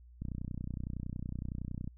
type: click train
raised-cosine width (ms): 5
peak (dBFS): -26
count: 52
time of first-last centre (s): 0.22-1.876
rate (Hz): 30.8
effects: added 60 Hz sine -53 dBFS peak until 1.97 s